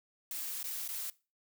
blue noise with dropouts, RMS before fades -39 dBFS, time 0.31-1.1 s, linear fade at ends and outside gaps 2 ms, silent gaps 0.63-0.641 / 0.878-0.888 s, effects noise-tail reverb RT60 0.3 s tail -20 dB re dry

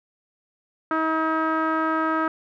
sawtooth tone with low-pass filter, 318.8 Hz, D#4, 42 cents sharp, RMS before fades -23 dBFS, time 0.91-2.28 s, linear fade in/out 2 ms, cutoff 1400 Hz, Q 6.3, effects none

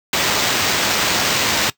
violet noise with sample-and-hold, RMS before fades -18 dBFS, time 0.13-1.7 s, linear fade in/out 2 ms, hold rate 11025 Hz, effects noise-tail reverb RT60 0.1 s tail -19 dB re dry + high-pass 80 Hz 12 dB/octave

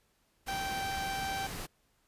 pink noise, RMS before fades -41 dBFS, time 0.46-1.67 s, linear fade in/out 20 ms
harmonic tone, 780 Hz, G5, 9 cents flat, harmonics 1 / 2 / 3 / 4 / 5 / 6 / 7 / 8, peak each -35 / -41 / -45 / -47 / -49 / -51 / -52 / -53 dBFS, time 0.48-1.47 s, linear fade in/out 5 ms
effects pink hiss -72 dBFS RMS until 2.07 s + resampled to 32000 Hz

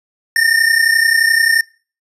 square tone pair together, 1800 / 1831.5 Hz, A6 / A#6, +39 / -31 cents, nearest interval unison, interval 30 cents, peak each -14 dBFS, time 0.36-1.61 s, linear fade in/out 2 ms, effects noise-tail reverb RT60 0.4 s tail -25 dB re dry + resampled to 32000 Hz

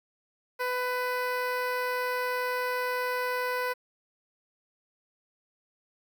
15% pulse tone with notch filter, 499 Hz, B4, 18 cents sharp, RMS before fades -30 dBFS, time 0.59-3.74 s, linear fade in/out 20 ms, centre 7200 Hz, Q 0.71, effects 10-bit

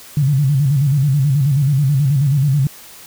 sine tone with vibrato, 140 Hz, C#3, 18 cents sharp, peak -11 dBFS, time 0.17-2.67 s, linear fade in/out 2 ms, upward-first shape square, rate 9.3 Hz, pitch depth 100 cents each way, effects white hiss -39 dBFS RMS until 3.06 s

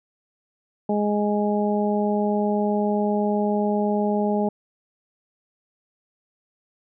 harmonic tone, 207.7 Hz, G#3, in tune, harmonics 1 / 2 / 3 / 4, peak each -22 / -25 / -27 / -28 dBFS, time 0.89-4.49 s, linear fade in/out 5 ms, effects none

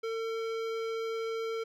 sine tone with hard clipping, 451.3 Hz, A4, 44 cents sharp, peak -34 dBFS, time 0.03-1.64 s, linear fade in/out 10 ms, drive 16 dB, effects none

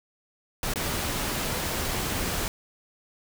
pink noise with dropouts, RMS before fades -29 dBFS, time 0.63-2.48 s, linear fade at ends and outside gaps 1 ms, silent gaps 0.737-0.758 s, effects none

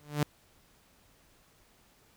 sawtooth tone with exponential growth, 147.7 Hz, D3, 10 cents sharp, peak -19 dBFS, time 0-0.23 s, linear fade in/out 2 ms, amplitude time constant 49 ms, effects pink hiss -64 dBFS RMS until 2.16 s

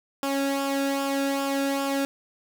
sawtooth tone with flanger, 275.9 Hz, C#4, 8 cents flat, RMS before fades -26 dBFS, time 0.23-2.05 s, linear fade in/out 0 ms, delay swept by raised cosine 0.48 to 0.98 ms, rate 2.5 Hz, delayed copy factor -0.6, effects none

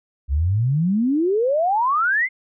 sine exponential sweep, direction up, 64.4 to 2145 Hz, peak -16 dBFS, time 0.28-2.29 s, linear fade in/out 50 ms, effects none

